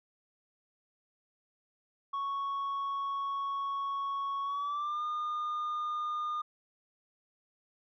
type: tone with pitch glide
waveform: sine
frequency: 1109 to 1216.4 Hz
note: C#6 to D#6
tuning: 0 to -40 cents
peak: -29 dBFS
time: 2.13-6.42 s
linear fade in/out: 10 ms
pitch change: +160 cents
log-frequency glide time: 4.43-5.04 s
effects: tanh soft clip ceiling -31 dBFS